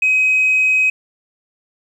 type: tone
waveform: sine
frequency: 2530 Hz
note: D#7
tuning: 28 cents sharp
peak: -10 dBFS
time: 0.02-0.9 s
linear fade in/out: 5 ms
effects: tanh soft clip ceiling -8 dBFS + 8-bit